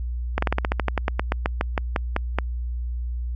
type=slowing click train; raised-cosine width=0.5 ms; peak=-6 dBFS; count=19; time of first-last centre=0.38-2.386 s; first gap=44 ms; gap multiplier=1.1; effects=added 60 Hz sine -25 dBFS peak until 3.35 s